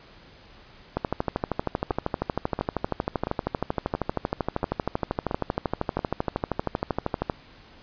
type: two click trains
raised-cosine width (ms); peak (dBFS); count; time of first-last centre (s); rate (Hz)
1; -13 / -10; 7 / 82; 1.91-5.992 / 0.97-7.298; 1.47 / 12.8
effects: pink hiss -51 dBFS RMS until 7.82 s + resampled to 11025 Hz